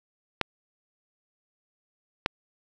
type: clicks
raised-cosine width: 0.3 ms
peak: -7 dBFS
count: 2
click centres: 0.413 / 2.261 s
effects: none